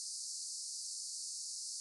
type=band-pass noise; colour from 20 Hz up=pink; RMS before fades=-44 dBFS; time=0-1.8 s; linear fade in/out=0 ms; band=4400 to 10000 Hz; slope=96 dB/octave; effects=none